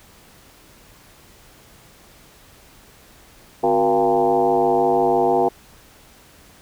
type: tone with frequency modulation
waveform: sine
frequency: 582 Hz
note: D5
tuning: 16 cents flat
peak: -14 dBFS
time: 3.63-5.49 s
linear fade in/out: 10 ms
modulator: 106 Hz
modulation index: 2.6
effects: pink hiss -49 dBFS RMS until 6.61 s